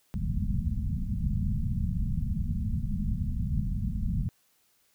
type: low-pass noise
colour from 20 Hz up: pink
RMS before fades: -29 dBFS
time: 0.14-4.29 s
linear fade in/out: 0 ms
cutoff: 230 Hz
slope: 96 dB/octave
effects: white hiss -68 dBFS RMS until 4.94 s